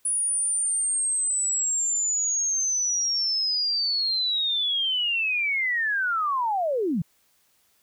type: linear sweep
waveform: sine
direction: down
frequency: 9820 to 143.9 Hz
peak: -22 dBFS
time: 0.05-7.02 s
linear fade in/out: 5 ms
effects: white hiss -65 dBFS RMS until 7.82 s